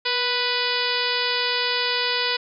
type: harmonic tone with a mistuned harmonic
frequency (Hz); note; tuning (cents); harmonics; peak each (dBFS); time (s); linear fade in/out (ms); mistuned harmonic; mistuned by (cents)
493.9; B4; 0; 1 / 2 / 3 / 4 / 5 / 6 / 7 / 8 / 9 / 10; -30 / -30 / -30 / -30 / -30 / -30 / -30 / -30 / -30 / -30; 0.05-2.37; 10; 1; -30
effects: none